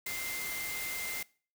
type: tone in noise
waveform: sine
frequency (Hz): 2089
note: C7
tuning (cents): -3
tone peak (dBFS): -38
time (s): 0.06-1.23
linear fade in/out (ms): 5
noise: white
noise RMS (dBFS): -39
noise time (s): 0.06-1.23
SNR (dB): -2
effects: noise-tail reverb RT60 0.4 s tail -22 dB re dry